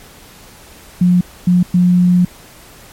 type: tone bursts at uneven times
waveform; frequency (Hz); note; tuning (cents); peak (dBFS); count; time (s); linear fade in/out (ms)
sine; 178.6; F3; +39; -7; 3; 1.01-1.21 / 1.47-1.63 / 1.74-2.25; 5
effects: pink hiss -40 dBFS RMS until 2.92 s + MP3 64 kbps